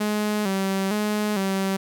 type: tone with vibrato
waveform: sawtooth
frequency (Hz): 201.6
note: G3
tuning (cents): +49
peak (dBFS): -18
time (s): 0-1.77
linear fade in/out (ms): 10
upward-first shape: square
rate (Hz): 1.1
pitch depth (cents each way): 75
effects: none